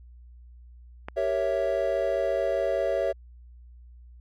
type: click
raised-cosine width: 0.5 ms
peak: -19 dBFS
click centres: 1.085 s
type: chord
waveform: triangle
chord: G diminished seventh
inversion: none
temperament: equal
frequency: 392 / 466.2 / 554.4 / 659.3 Hz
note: G4 / Bb4 / Db5 / Fb5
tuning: 0 / 0 / 0 / 0 cents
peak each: -30 / -31 / -25 / -26 dBFS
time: 1.16-3.13 s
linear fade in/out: 20 ms
effects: added 60 Hz sine -46 dBFS peak until 4.2 s